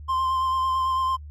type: tone with vibrato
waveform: triangle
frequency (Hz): 1046.5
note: C6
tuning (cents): 0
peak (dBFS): -19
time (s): 0.08-1.17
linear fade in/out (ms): 20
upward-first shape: sine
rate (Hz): 9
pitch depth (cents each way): 18
effects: added 74 Hz sine -37 dBFS peak until 1.3 s + AAC 64 kbps